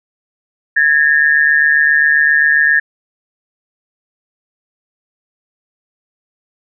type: tone pair together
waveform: sine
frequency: 1661.2 / 1808.7 Hz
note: G#6 / A6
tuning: 0 / +47 cents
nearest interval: minor second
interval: 147 cents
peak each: -11 dBFS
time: 0.76-2.8 s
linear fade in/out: 10 ms
effects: none